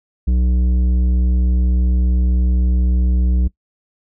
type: tone with tanh clipping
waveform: sine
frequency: 61.74 Hz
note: B1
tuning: in tune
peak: -14 dBFS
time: 0.27-3.48 s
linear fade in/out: 10 ms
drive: 10 dB
effects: noise-tail reverb RT60 0.1 s tail -21 dB re dry